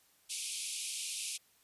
white band-pass noise, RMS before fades -40 dBFS, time 0.29-1.38 s, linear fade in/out 20 ms, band 2300 to 11000 Hz, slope 96 dB/octave, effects white hiss -68 dBFS RMS until 1.63 s + resampled to 32000 Hz

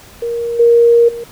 sine tone with level steps, 469.5 Hz, A#4, 12 cents sharp, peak -16 / -5 / -22 dBFS, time 0.22-1.24 s, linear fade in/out 5 ms, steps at 0.59 / 1.08 s, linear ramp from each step 10 ms, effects pink hiss -40 dBFS RMS until 1.31 s

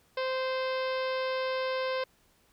harmonic tone, 520 Hz, C5, 11 cents flat, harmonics 1 / 2 / 3 / 4 / 5 / 6 / 7 / 8 / 9 / 10, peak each -30 / -36 / -40 / -42 / -44 / -46 / -47 / -48 / -49 / -50 dBFS, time 0.17-2.04 s, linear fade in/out 5 ms, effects pink hiss -66 dBFS RMS until 2.52 s

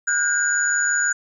sine tone cluster, 1453 / 1599 / 6900 Hz, F#6 / G6 / A8, -32 / +34 / -35 cents, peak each -22 dBFS, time 0.07-1.13 s, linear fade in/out 10 ms, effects none

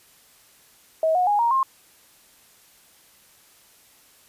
sine tone with pitch steps, 640 / 726.7 / 825.2 / 937 / 1064 Hz, D#5 / F#5 / G#5 / A#5 / C6, +49 / -31 / -11 / +9 / +29 cents, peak -17 dBFS, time 1.03-1.63 s, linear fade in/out 2 ms, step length 120 ms, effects white hiss -55 dBFS RMS until 4.28 s + resampled to 32000 Hz

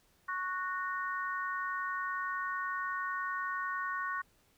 harmonic tone, 369.1 Hz, F#4, 4 cents flat, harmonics 3 / 4 / 5, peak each -36 / -38 / -40 dBFS, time 0.28-4.22 s, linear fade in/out 10 ms, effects pink hiss -69 dBFS RMS until 4.57 s

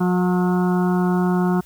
harmonic tone with a mistuned harmonic, 180.3 Hz, F#3, 45 cents flat, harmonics 1 / 2 / 4 / 5 / 6 / 7 / 8, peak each -17 / -23 / -29 / -31 / -33 / -34 / -35 dBFS, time 0-1.61 s, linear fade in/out 10 ms, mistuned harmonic 7, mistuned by +29 cents, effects added 60 Hz sine -50 dBFS peak until 1.65 s + white hiss -51 dBFS RMS until 1.65 s

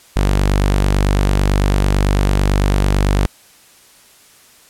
sawtooth tone, 49 Hz, G1, in tune, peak -8 dBFS, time 0.16-3.26 s, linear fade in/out 0 ms, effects white hiss -47 dBFS RMS until 4.69 s + low-pass 12000 Hz 12 dB/octave

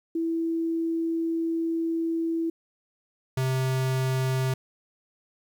sine / square tone pair in turn, 329.6 / 130.8 Hz, E4 / C3, 0 / 0 cents, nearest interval octave + major third, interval 1600 cents, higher first, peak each -24 dBFS, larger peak neither, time 0.15-2.5 / 3.37-4.54 s, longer first, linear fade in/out 5 ms, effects 10-bit

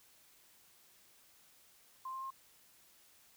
sine tone with pitch steps, 1046.5 / 1056.2 / 1066 Hz, C6 / C6 / C6, 0 / +16 / +32 cents, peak -40 dBFS, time 2.05-2.305 s, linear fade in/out 5 ms, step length 85 ms, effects white hiss -65 dBFS RMS until 3.36 s

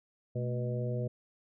harmonic tone with a mistuned harmonic, 123.1 Hz, B2, 5 cents flat, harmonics 1 / 2 / 3 / 4 / 5, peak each -32 / -41 / -42 / -39 / -42 dBFS, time 0.35-1.08 s, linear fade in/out 10 ms, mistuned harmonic 2, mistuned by -150 cents, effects none

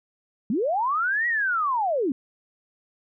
sine linear two-way sweep, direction up then down, 185.1 to 1939 to 240.5 Hz, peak -21 dBFS, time 0.5-2.12 s, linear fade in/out 2 ms, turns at 1.27 s, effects none

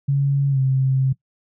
sine tone with pitch glide, 139.6 to 132.68 Hz, C#3 to C3, +13 to +25 cents, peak -15 dBFS, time 0.08-1.13 s, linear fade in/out 10 ms, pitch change -88 cents, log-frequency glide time 0.5-0.59 s, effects noise-tail reverb RT60 0.1 s tail -19 dB re dry

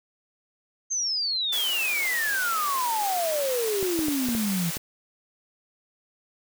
sine exponential sweep, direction down, 6430 to 162 Hz, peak -24 dBFS, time 0.9-4.71 s, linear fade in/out 20 ms
white high-pass noise, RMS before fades -32 dBFS, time 1.52-4.78 s, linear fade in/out 10 ms, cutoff 330 Hz, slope 12 dB/octave
clicks, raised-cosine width 2 ms, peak -20 dBFS, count 6, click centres 3.828 / 3.991 / 4.084 / 4.287 / 4.351 / 4.769 s
effects none

